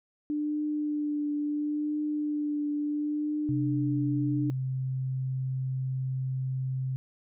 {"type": "tone with vibrato", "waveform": "sine", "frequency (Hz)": 297.2, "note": "D4", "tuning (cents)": 21, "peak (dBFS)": -27, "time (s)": [0.3, 4.5], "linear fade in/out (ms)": 0, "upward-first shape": "triangle", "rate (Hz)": 0.73, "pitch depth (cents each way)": 21}
{"type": "tone", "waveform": "sine", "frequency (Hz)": 130.81, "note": "C3", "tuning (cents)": 0, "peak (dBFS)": -28, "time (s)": [3.49, 6.96], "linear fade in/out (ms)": 0}
{"effects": []}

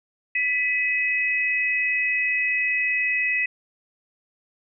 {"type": "tone pair together", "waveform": "sine", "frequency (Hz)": [1985.7, 2545], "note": ["B6", "D#7"], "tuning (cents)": [9, 39], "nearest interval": "major third", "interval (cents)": 430, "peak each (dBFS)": -23, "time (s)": [0.35, 3.46], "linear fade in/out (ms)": 5, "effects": []}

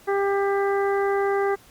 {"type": "harmonic tone", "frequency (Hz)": 397.3, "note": "G4", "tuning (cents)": 23, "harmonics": [1, 2, 3, 4, 5], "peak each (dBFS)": [-21, -27, -31, -33, -35], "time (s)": [0.07, 1.56], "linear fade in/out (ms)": 20, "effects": ["pink hiss -52 dBFS RMS until 1.7 s", "Opus 48 kbps"]}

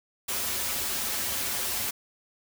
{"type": "noise with comb filter", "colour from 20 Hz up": "white", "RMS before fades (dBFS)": -30, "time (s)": [0.28, 1.91], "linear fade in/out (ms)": 10, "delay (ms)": 6.5, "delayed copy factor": -0.65, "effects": []}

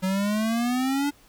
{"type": "exponential sweep", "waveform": "square", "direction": "up", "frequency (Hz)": [185, 291.3], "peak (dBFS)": -23, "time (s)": [0.02, 1.11], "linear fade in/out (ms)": 20, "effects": ["pink hiss -56 dBFS RMS until 1.28 s"]}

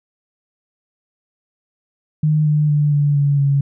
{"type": "tone with pitch steps", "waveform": "sine", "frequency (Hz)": [153.1, 150.38, 147.71, 145.09, 142.52, 139.99], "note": ["D#3", "D3", "D3", "D3", "C#3", "C#3"], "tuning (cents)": [-28, 41, 10, -21, 48, 17], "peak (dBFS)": -12, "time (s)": [2.23, 3.61], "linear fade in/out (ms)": 5, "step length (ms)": 230, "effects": []}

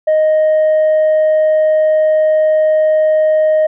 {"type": "tone", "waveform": "sine", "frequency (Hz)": 622, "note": "D#5", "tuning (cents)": -1, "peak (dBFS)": -6, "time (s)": [0.07, 3.67], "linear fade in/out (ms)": 10, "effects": ["tanh soft clip ceiling -7 dBFS"]}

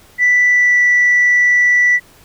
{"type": "tone with pitch glide", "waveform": "sine", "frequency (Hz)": [1975.5, 1964.1], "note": ["B6", "B6"], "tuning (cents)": [0, -10], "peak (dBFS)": -7, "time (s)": [0.18, 2], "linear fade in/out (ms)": 50, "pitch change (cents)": -10, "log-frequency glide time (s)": [0.48, 0.81], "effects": ["tanh soft clip ceiling -5 dBFS", "pink hiss -46 dBFS RMS until 2.24 s"]}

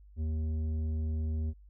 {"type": "tone with tanh clipping", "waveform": "sine", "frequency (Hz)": 78.6, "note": "D#2", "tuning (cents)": 18, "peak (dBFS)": -31, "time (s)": [0.16, 1.54], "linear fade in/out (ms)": 50, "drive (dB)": 9, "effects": ["added 50 Hz sine -52 dBFS peak until 1.69 s"]}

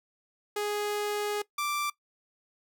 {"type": "tone pair in turn", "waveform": "sawtooth", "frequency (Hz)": [415.3, 1174.6], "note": ["G#4", "D6"], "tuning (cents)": [0, 0], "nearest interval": "octave + tritone", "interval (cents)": 1800, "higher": "second", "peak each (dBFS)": -25, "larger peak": "neither", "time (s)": [[0.56, 1.42], [1.58, 1.9]], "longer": "first", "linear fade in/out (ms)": 5, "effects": ["noise-tail reverb RT60 0.1 s tail -19 dB re dry"]}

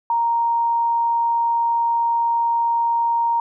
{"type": "tone", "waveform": "sine", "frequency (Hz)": 932.3, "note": "A#5", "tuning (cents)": 0, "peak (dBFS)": -16, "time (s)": [0.1, 3.4], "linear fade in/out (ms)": 2, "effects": []}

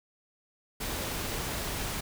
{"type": "noise", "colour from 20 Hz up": "pink", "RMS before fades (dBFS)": -34, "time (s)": [0.8, 2.01], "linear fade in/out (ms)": 10, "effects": []}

